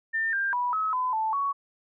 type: tone with pitch steps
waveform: sine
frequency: 1801 / 1592 / 980 / 1284 / 1011 / 879 / 1118 Hz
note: A6 / G6 / B5 / E6 / B5 / A5 / C#6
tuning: +40 / +26 / -14 / -46 / +40 / -2 / +14 cents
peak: -24 dBFS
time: 0.13-1.53 s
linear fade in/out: 20 ms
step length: 200 ms
effects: none